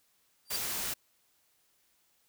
sawtooth tone with exponential growth, 4699 Hz, D8, in tune, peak -26 dBFS, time 0.45-0.56 s, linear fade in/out 2 ms, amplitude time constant 22 ms
white noise, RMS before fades -35 dBFS, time 0.5-0.94 s, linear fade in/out 10 ms
effects white hiss -71 dBFS RMS until 2.28 s

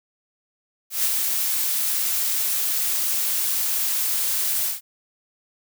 blue noise with ADSR envelope, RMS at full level -20 dBFS, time 0.9-4.81 s, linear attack 140 ms, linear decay 42 ms, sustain -3 dB, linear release 150 ms, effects none

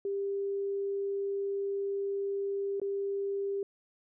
sine tone with dropouts, 397.1 Hz, G4, 22 cents sharp, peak -30 dBFS, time 0.05-3.63 s, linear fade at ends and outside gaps 2 ms, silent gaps 2.799-2.816 s, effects none

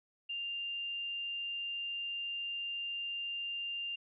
sine tone, 2794 Hz, F7, in tune, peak -36 dBFS, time 0.29-3.96 s, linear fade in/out 10 ms, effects none

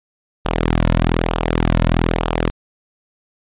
sawtooth tone with flanger, 41.2 Hz, E1, in tune, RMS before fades -17 dBFS, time 0.45-2.5 s, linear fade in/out 0 ms, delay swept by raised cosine 0.46 to 2.56 ms, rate 1.1 Hz, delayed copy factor -0.65, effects resampled to 8000 Hz

